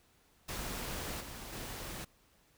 pink noise with level steps, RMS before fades -40 / -46 / -43 dBFS, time 0.48-2.05 s, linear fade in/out 10 ms, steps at 1.2 / 1.52 s, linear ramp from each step 10 ms, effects pink hiss -68 dBFS RMS until 2.57 s

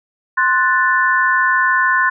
sine chord, F# diminished, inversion second, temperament equal, 1046.5 / 1480 / 1760 Hz, C6 / F#6 / A6, 0 / 0 / 0 cents, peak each -16 dBFS, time 0.37-2.1 s, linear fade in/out 10 ms, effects none

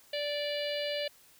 harmonic tone, 584 Hz, D5, 10 cents flat, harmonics 1 / 3 / 4 / 5 / 6 / 7 / 8, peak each -33 / -43 / -43 / -39 / -44 / -42 / -45 dBFS, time 0.13-1.08 s, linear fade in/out 5 ms, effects white hiss -60 dBFS RMS until 1.39 s

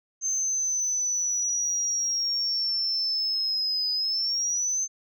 sine linear two-way sweep, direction down then up, 6290 to 4978 to 6290 Hz, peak -23 dBFS, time 0.21-4.88 s, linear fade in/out 50 ms, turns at 3.93 s, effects tanh soft clip ceiling -19 dBFS

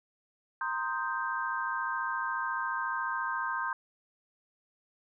sine chord, C minor seventh, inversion third, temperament equal, 932.3 / 1046.5 / 1244.5 / 1568 Hz, Bb5 / C6 / Eb6 / G6, 0 / 0 / 0 / 0 cents, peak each -37 / -35 / -38 / -34 dBFS, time 0.61-3.73 s, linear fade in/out 2 ms, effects none

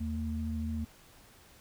sine tone pair together, 79.9 / 226 Hz, D#2 / A3, +47 / +47 cents, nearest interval octave + tritone, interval 1800 cents, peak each -34 / -35 dBFS, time 0-0.85 s, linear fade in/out 10 ms, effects pink hiss -58 dBFS RMS until 1.6 s

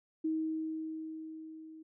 sine tone with level ramp, 317.1 Hz, D#4, 33 cents sharp, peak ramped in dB -29 to -48 dBFS, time 0.24-1.83 s, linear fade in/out 10 ms, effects none

